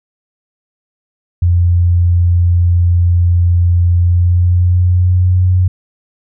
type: tone with pitch glide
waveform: sine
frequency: 87.31 to 91.39 Hz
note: F2 to F#2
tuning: 0 to -21 cents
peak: -7 dBFS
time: 1.42-5.68 s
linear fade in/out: 5 ms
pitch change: +79 cents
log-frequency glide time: 3.96-5.45 s
effects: none